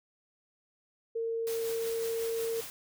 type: tone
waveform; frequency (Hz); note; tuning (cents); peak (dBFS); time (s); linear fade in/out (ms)
sine; 456.5; A#4; -36; -30; 1.15-2.61; 10
type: noise with tremolo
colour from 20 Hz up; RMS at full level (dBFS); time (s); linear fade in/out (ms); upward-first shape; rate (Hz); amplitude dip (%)
white; -41; 1.47-2.7; 0; sine; 5.5; 35
effects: none